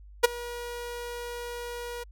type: tone with ADSR envelope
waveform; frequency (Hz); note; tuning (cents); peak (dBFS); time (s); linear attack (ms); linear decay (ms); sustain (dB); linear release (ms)
sawtooth; 480; B4; -49; -9; 0.23-2.04; 16; 15; -22; 13
effects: added 50 Hz sine -46 dBFS peak until 2.11 s